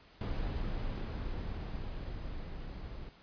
brown noise with level ramp, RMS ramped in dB -34 to -44 dBFS, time 0.21-3.09 s, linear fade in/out 2 ms, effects pink hiss -60 dBFS RMS until 3.22 s + resampled to 11025 Hz

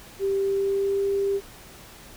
sine tone with pitch glide, 392 to 396.3 Hz, G4 to G4, 0 to +19 cents, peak -21 dBFS, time 0.19-1.41 s, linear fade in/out 50 ms, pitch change +19 cents, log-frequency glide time 0.39-1.09 s, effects pink hiss -46 dBFS RMS until 2.16 s

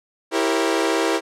sawtooth chord, E diminished seventh, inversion none, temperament equal with one note detuned, 329.6 / 392 / 466.2 / 542.6 Hz, E4 / G4 / Bb4 / Db5, 0 / 0 / 0 / -37 cents, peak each -18 / -20 / -20 / -23 dBFS, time 0.31-1.21 s, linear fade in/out 50 ms, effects low-pass 9000 Hz 12 dB/octave

